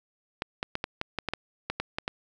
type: clicks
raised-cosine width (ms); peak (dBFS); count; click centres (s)
0.3; -13; 12; 0.421 / 0.629 / 0.754 / 0.841 / 1.014 / 1.187 / 1.287 / 1.336 / 1.7 / 1.8 / 1.985 / 2.079
effects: none